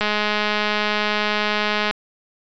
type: click train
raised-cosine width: 0.3 ms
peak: -5 dBFS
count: 400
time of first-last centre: 0.01-1.91 s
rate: 210 Hz
effects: resampled to 16000 Hz